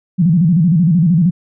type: tone with vibrato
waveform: sine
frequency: 168.9 Hz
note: E3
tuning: 42 cents sharp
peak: -8 dBFS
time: 0.18-1.31 s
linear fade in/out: 20 ms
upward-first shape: square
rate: 13 Hz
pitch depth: 140 cents each way
effects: none